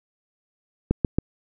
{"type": "click train", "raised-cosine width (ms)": 3, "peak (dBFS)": -6, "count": 3, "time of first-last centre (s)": [0.91, 1.185], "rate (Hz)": 7.26, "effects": []}